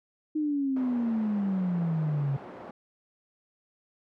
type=exponential sweep; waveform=sine; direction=down; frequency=311.1 to 135.5 Hz; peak=-25 dBFS; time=0.35-2.37 s; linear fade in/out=10 ms
type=band-pass noise; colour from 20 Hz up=pink; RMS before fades=-44 dBFS; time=0.76-2.71 s; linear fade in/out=5 ms; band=260 to 970 Hz; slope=12 dB/octave
effects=none